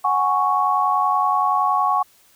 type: chord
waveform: sine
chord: F# suspended second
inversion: none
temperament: equal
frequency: 740 / 830.6 / 1108.7 Hz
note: F#5 / G#5 / C#6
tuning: 0 / 0 / 0 cents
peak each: -22 / -22 / -18 dBFS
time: 0.04-2.03 s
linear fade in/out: 10 ms
effects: white hiss -55 dBFS RMS until 2.35 s